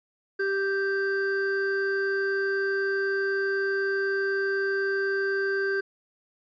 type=tone pair together; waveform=triangle; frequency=392 / 1568 Hz; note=G4 / G6; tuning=0 / 0 cents; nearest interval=2 octaves; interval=2400 cents; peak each=-24 / -26 dBFS; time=0.39-5.81 s; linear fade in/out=10 ms; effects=resampled to 16000 Hz